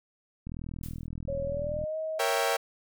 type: click train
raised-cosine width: 5 ms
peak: -26 dBFS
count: 57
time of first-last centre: 0.47-1.839 s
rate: 40.9 Hz
type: noise with exponential decay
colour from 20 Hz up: blue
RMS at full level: -43 dBFS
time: 0.83-1.07 s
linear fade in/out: 5 ms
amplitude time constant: 52 ms
type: tone with pitch glide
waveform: sine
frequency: 554.4 to 633.2 Hz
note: C#5 to D#5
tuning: 0 to +30 cents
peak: -30 dBFS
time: 1.28-2.19 s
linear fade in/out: 5 ms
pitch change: +230 cents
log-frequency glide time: 1.44-1.97 s
type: chord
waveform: sawtooth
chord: A# diminished seventh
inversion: none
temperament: equal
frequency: 466.2 / 554.4 / 659.3 / 784 Hz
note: A#4 / C#5 / E5 / G5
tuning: 0 / 0 / 0 / 0 cents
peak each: -27 dBFS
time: 2.19-2.57 s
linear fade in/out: 10 ms
effects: none